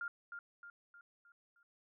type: tone with echo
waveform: sine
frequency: 1403 Hz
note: F6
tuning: 8 cents sharp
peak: -38 dBFS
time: 0.01-0.08 s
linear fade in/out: 2 ms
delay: 310 ms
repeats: 5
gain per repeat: -6 dB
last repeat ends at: 1.63 s
effects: none